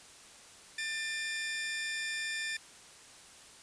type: tone pair together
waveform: sawtooth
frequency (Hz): 1782 / 2407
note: A6 / D7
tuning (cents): +22 / +42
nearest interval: perfect fourth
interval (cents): 520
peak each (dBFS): -32 / -36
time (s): 0.78-2.57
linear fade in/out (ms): 5
effects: white hiss -54 dBFS RMS until 3.62 s + resampled to 22050 Hz